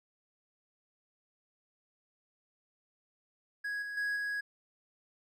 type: tone with level steps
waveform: triangle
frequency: 1661.2 Hz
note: G#6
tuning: in tune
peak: -32 / -36 / -29 / -31 dBFS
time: 3.64-4.41 s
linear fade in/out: 10 ms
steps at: 3.82 / 3.97 / 4.16 s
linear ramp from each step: 5 ms
effects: none